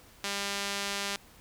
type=tone with band-pass filter; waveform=sawtooth; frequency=200 Hz; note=G3; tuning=35 cents sharp; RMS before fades=-34 dBFS; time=0.24-1.16 s; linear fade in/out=0 ms; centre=4500 Hz; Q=0.63; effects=pink hiss -56 dBFS RMS until 1.4 s